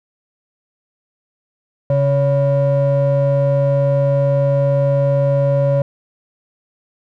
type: ring-modulated tone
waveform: triangle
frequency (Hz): 212.2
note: G#3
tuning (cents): +38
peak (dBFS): -7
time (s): 1.9-5.82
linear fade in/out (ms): 2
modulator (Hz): 350
effects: none